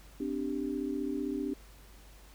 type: chord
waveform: sine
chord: C suspended second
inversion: none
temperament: equal with one note detuned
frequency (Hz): 258.2 / 293.7 / 392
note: C4 / D4 / G4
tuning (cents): -23 / 0 / 0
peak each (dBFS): -36 / -34 / -38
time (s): 0.2-1.54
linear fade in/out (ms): 5
effects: added 50 Hz sine -53 dBFS peak until 2.34 s + pink hiss -58 dBFS RMS until 2.34 s